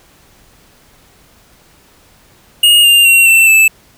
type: tone with pitch steps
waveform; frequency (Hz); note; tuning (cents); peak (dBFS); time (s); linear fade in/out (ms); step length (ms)
square; 2858 / 2799 / 2742 / 2685 / 2630; F7 / F7 / F7 / E7 / E7; +39 / +3 / -32 / +31 / -5; -5; 2.63-3.68; 5; 210
effects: pink hiss -47 dBFS RMS until 3.97 s